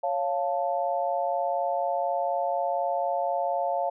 sine chord, Db augmented, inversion none, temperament equal, 554.4 / 698.5 / 880 Hz, Db5 / F5 / A5, 0 / 0 / 0 cents, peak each -29 / -27 / -31 dBFS, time 0.03-3.9 s, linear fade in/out 10 ms, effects none

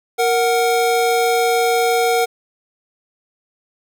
square tone pair together, 466.2 / 740 Hz, A#4 / F#5, 0 / 0 cents, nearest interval minor sixth, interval 800 cents, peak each -17 / -18 dBFS, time 0.18-2.26 s, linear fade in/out 20 ms, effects none

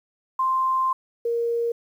sine tone pair in turn, 1046.5 / 468.2 Hz, C6 / A#4, 0 / +8 cents, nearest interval octave + major second, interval 1392 cents, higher first, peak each -19 / -21 dBFS, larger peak first, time 0.39-0.93 / 1.25-1.72 s, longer first, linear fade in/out 5 ms, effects 9-bit

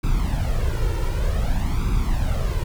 brown noise with flanger, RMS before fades -21 dBFS, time 0.03-2.64 s, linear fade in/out 10 ms, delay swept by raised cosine 0.81 to 2.21 ms, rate 0.54 Hz, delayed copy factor +0.75, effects none

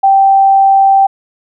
sine tone, 781 Hz, G5, 7 cents flat, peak -4 dBFS, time 0.03-1.07 s, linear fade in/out 10 ms, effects none

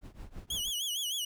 brown noise with tremolo, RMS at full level -42 dBFS, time 0.01-0.72 s, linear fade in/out 50 ms, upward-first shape triangle, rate 6 Hz, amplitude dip 95%
sawtooth tone with vibrato, 3136 Hz, G7, in tune, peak -29 dBFS, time 0.5-1.25 s, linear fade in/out 5 ms, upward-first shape sine, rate 6.5 Hz, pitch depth 140 cents each way
effects none

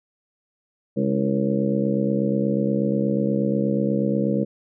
harmonic tone with a mistuned harmonic, 68.3 Hz, C#2, 25 cents flat, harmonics 2 / 3 / 4 / 5 / 6 / 7 / 8, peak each -28 / -22 / -29 / -28 / -34 / -27 / -29 dBFS, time 0.96-4.45 s, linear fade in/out 20 ms, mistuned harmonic 5, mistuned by -58 cents, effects none

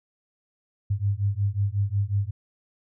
sine beating tone pair, 98 / 103.5 Hz, G2 / G#2, 0 / -5 cents, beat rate 5.5 Hz, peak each -25 dBFS, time 0.9-2.31 s, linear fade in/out 10 ms, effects none

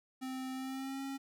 square tone with pitch glide, 260.4 to 272.1 Hz, C4 to C#4, -8 to -32 cents, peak -39 dBFS, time 0.21-1.18 s, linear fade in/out 20 ms, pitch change +76 cents, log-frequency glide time 0.53-1.03 s, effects none

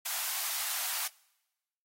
white high-pass noise, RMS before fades -34 dBFS, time 0.05-1.08 s, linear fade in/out 10 ms, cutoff 680 Hz, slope 48 dB/octave, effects noise-tail reverb RT60 1.0 s tail -24 dB re dry + AAC 48 kbps

